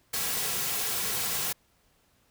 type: noise with comb filter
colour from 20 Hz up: white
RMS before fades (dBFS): -30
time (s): 0.13-1.53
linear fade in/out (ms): 10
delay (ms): 3.3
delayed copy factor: -0.5
effects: pink hiss -67 dBFS RMS until 2.3 s

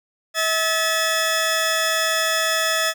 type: tone pair together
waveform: 15% pulse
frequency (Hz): 645 / 1722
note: E5 / A6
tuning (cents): -38 / -38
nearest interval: octave + perfect fourth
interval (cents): 1700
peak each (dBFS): -15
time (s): 0.34-2.94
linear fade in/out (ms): 50
effects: none

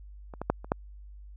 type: clicks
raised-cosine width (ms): 1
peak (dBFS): -28 / -19 / -9 / -29 / -10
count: 5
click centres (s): 0.338 / 0.416 / 0.5 / 0.645 / 0.719
effects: added 50 Hz sine -44 dBFS peak until 1.36 s

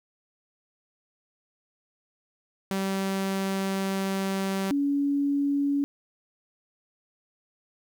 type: tone pair in turn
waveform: sawtooth / sine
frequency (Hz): 193.4 / 282.9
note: G3 / C#4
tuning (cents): -23 / +35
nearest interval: perfect fifth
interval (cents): 658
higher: second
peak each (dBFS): -22 / -22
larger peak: neither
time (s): 2.71-4.71 / 4.71-5.84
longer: first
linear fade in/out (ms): 0
effects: 10-bit

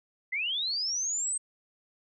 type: linear sweep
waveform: sine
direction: up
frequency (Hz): 1975.5 to 8380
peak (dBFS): -28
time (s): 0.32-1.38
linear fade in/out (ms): 10
effects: none

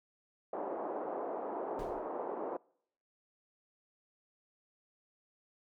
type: band-pass noise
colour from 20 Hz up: pink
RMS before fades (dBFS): -39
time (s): 0.53-2.57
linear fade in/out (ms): 5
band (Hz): 350 to 920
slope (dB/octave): 24
type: noise with exponential decay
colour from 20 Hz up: brown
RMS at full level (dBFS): -37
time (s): 1.79-2.1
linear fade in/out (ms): 1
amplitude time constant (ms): 66
effects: noise-tail reverb RT60 0.7 s tail -26 dB re dry

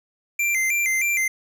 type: tone with vibrato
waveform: square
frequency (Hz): 2217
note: C#7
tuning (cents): 0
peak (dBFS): -20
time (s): 0.39-1.28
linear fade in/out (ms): 5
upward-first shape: square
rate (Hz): 3.2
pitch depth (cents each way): 110
effects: none

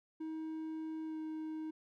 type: tone with pitch glide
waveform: triangle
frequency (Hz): 317 to 313.9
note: D#4 to D#4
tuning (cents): +32 to +15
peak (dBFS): -37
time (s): 0.2-1.71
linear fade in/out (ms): 10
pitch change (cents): -17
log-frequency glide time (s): 1.05-1.18
effects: none

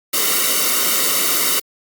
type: noise with comb filter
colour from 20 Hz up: white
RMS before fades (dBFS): -17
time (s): 0.13-1.6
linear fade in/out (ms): 10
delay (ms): 1.2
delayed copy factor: -0.8
effects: high-pass 200 Hz 12 dB/octave + Opus 48 kbps

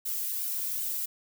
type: noise with flanger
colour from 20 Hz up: violet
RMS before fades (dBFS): -32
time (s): 0.05-1.06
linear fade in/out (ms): 10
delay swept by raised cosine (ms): 1.3 to 2.07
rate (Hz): 2.6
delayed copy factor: +0.5
effects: none

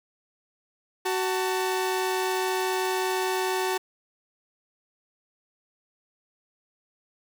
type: tone pair together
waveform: sawtooth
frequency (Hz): 374.6 / 892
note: F#4 / A5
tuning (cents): +21 / +23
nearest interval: octave + minor third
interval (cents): 1502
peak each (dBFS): -22 / -26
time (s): 1.05-3.78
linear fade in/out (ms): 10
effects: none

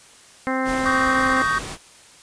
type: harmonic tone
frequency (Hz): 261.6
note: C4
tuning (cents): 0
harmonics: 1 / 2 / 3 / 4 / 5 / 6 / 7 / 8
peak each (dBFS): -24 / -27 / -29 / -30 / -31 / -32 / -32 / -33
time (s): 0.47-1.42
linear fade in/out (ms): 0
type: noise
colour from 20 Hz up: pink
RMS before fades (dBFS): -32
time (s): 0.64-1.78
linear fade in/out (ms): 50
type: chord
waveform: triangle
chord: Eb dominant seventh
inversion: third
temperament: just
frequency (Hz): 1120.1 / 1244.5 / 1555.6 / 1866.8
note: Db6 / Eb6 / G6 / Bb6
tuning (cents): +18 / 0 / -14 / +2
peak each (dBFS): -21 / -24 / -21 / -26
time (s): 0.85-1.59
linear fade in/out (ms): 10
effects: white hiss -48 dBFS RMS until 2.22 s + resampled to 22050 Hz

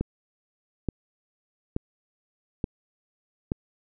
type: click train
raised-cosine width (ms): 3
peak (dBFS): -13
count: 5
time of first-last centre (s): 0.01-3.519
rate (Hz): 1.14
effects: none

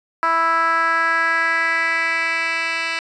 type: tone with band-pass filter sweep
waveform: 10% pulse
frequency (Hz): 329.6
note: E4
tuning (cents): 0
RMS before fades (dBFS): -19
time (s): 0.23-2.99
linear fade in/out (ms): 0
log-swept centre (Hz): 1200 to 2900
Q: 3
effects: resampled to 22050 Hz

